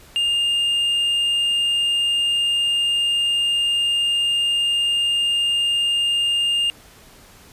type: tone with hard clipping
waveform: sine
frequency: 2815 Hz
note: F7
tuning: 13 cents sharp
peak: -18 dBFS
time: 0.16-6.7 s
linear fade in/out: 0 ms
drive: 3 dB
effects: pink hiss -47 dBFS RMS until 7.52 s + resampled to 32000 Hz